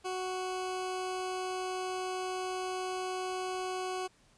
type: tone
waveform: 20% pulse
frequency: 370.6 Hz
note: F#4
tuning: 3 cents sharp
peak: -29 dBFS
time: 0.04-4.08 s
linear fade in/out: 20 ms
effects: pink hiss -65 dBFS RMS until 4.37 s + resampled to 22050 Hz